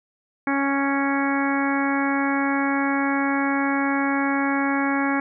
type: harmonic tone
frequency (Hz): 277.2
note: C#4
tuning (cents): 0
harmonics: 1 / 2 / 3 / 4 / 5 / 6 / 7 / 8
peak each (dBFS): -22 / -32 / -28 / -30 / -31 / -29 / -34 / -31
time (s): 0.47-5.2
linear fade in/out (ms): 2
effects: none